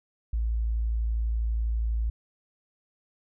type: tone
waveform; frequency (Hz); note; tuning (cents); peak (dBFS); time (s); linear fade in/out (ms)
sine; 56.1; A1; +34; -24; 0.33-2.1; 5
effects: none